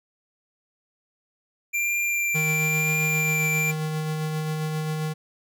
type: tone with vibrato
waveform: square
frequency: 2369 Hz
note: D7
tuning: 14 cents sharp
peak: -23 dBFS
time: 1.73-3.72 s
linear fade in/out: 20 ms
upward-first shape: triangle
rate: 1 Hz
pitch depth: 15 cents each way
type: tone with tremolo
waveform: square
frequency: 155.56 Hz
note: D#3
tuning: in tune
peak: -25 dBFS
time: 2.34-5.14 s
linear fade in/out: 20 ms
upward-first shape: sine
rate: 7.5 Hz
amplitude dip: 25%
effects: none